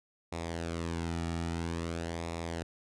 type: tone with flanger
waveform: sawtooth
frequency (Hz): 83.7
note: E2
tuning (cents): +27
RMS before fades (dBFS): -36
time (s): 0.32-2.63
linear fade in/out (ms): 5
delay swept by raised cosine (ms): 0.65 to 1.95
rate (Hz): 0.5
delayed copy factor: -0.6
effects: resampled to 22050 Hz